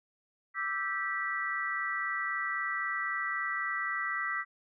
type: chord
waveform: sine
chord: E minor seventh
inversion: third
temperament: equal with one note detuned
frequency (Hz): 1174.7 / 1318.5 / 1568 / 1955.1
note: D6 / E6 / G6 / B6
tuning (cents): 0 / 0 / 0 / -18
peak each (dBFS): -39 / -37 / -39 / -33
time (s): 0.54-4.45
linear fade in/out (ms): 50
effects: none